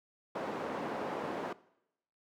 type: band-pass noise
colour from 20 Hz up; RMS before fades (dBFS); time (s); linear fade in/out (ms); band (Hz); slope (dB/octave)
white; -38; 0.35-1.53; 5; 230 to 750; 12
effects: noise-tail reverb RT60 0.8 s tail -20 dB re dry